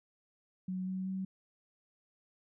sine tone with pitch steps, 185.4 / 187.55 / 189.73 Hz, F#3 / F#3 / F#3, +4 / +24 / +44 cents, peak -34 dBFS, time 0.68-1.25 s, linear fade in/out 5 ms, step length 190 ms, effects none

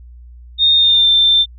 sine tone with pitch glide, 3675 to 3570 Hz, A#7 to A7, -25 to +24 cents, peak -8 dBFS, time 0.58-1.46 s, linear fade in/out 50 ms, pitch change -51 cents, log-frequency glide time 0.75-1.09 s, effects added 60 Hz sine -35 dBFS peak until 1.58 s

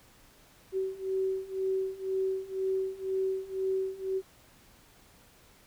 sine beating tone pair, 380 / 382 Hz, F#4 / G4, +46 / -45 cents, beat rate 2 Hz, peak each -33 / -31 dBFS, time 0.72-4.22 s, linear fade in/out 50 ms, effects pink hiss -59 dBFS RMS until 5.66 s

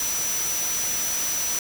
sine tone in noise, 5920 Hz, F#8, in tune, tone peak -25 dBFS, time 0-1.59 s, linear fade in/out 2 ms, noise white, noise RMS -29 dBFS, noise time 0-1.59 s, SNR +1 dB, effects none

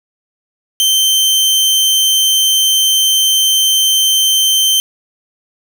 sawtooth tone, 3110 Hz, G7, 14 cents flat, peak -6 dBFS, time 0.8-4.8 s, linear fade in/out 0 ms, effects none

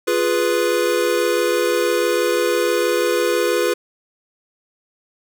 square chord, F diminished, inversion none, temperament equal, 349.2 / 415.3 / 493.9 Hz, F4 / Ab4 / Cb5, 0 / 0 / 0 cents, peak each -22 / -22 / -20 dBFS, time 0.07-3.74 s, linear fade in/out 10 ms, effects none

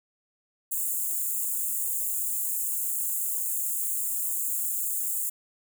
white high-pass noise, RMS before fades -29 dBFS, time 0.71-5.3 s, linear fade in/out 10 ms, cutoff 6900 Hz, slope 96 dB/octave, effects none

